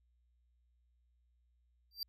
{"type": "tone with exponential growth", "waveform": "square", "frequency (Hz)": 4699, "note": "D8", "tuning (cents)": 0, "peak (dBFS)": -34, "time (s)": [1.91, 2.03], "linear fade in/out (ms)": 2, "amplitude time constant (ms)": 25, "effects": ["added 60 Hz sine -70 dBFS peak until 2.08 s"]}